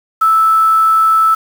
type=tone with quantisation; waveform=sine; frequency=1314 Hz; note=E6; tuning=6 cents flat; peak=-7 dBFS; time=0.21-1.35 s; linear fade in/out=10 ms; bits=5; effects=none